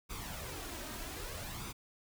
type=noise with flanger; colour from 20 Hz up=pink; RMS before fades=-43 dBFS; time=0.09-1.73 s; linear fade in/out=20 ms; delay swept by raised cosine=0.82 to 3.22 ms; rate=0.63 Hz; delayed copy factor=+0.55; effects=none

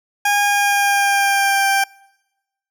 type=tone with pitch glide; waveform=20% pulse; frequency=816 to 786.8 Hz; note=G#5 to G5; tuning=-31 to +6 cents; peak=-9 dBFS; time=0.25-1.84 s; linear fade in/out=5 ms; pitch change=-63 cents; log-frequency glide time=0.38-1.7 s; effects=noise-tail reverb RT60 1.0 s tail -26 dB re dry

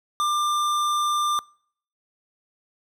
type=tone with tanh clipping; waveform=sine; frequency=1192 Hz; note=D6; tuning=25 cents sharp; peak=-22 dBFS; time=0.2-1.39 s; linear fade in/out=0 ms; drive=17 dB; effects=noise-tail reverb RT60 0.6 s tail -26 dB re dry

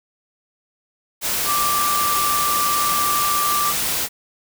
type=tone in noise; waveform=sine; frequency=1174.7 Hz; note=D6; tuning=in tune; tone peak=-19 dBFS; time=1.45-3.74 s; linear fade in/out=50 ms; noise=white; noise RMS=-22 dBFS; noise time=1.21-4.09 s; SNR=0 dB; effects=none

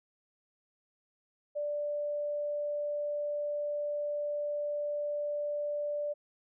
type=tone; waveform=sine; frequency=587.3 Hz; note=D5; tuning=in tune; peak=-31 dBFS; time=1.55-6.14 s; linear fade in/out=20 ms; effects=none

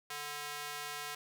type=tone with high-pass filter; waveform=square; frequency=146.83 Hz; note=D3; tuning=in tune; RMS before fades=-42 dBFS; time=0.1-1.15 s; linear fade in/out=5 ms; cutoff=1100 Hz; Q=0.68; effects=none

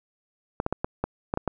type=clicks; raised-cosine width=1 ms; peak=-11 dBFS; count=8; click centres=0.601 / 0.664 / 0.726 / 0.845 / 1.04 / 1.339 / 1.374 / 1.477 s; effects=none

